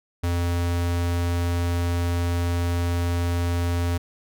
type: tone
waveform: square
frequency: 86.6 Hz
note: F2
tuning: 14 cents flat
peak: -22 dBFS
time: 0.23-3.98 s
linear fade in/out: 10 ms
effects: none